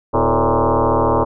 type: tone with frequency modulation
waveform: sine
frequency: 247.6 Hz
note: B3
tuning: 5 cents sharp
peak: -12 dBFS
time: 0.13-1.25 s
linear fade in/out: 20 ms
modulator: 114 Hz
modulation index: 7.6
effects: none